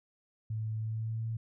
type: tone with pitch glide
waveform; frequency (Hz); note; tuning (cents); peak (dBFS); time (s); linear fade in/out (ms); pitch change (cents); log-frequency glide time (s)
sine; 109.6 to 112.88; A2 to A2; -6 to +45; -32; 0.5-1.37; 5; +51; 0.78-1.26
effects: none